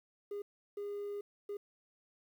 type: tone bursts at uneven times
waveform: triangle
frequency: 407.9 Hz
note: G#4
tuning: 31 cents flat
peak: -35 dBFS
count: 3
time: 0.31-0.42 / 0.77-1.21 / 1.49-1.57 s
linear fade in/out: 5 ms
effects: tanh soft clip ceiling -33 dBFS + 11-bit